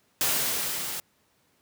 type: noise with level ramp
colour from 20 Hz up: white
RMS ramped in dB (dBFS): -24 to -34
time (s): 0.21-1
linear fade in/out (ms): 0
effects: pink hiss -67 dBFS RMS until 1.61 s + high-pass 100 Hz 12 dB/octave